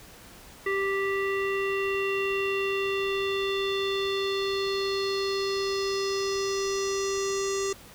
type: tone with low-pass filter sweep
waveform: square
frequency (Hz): 392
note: G4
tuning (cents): 0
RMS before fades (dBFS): -28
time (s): 0.66-7.73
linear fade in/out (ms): 5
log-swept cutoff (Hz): 2100 to 6800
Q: 4.3
effects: pink hiss -49 dBFS RMS until 7.94 s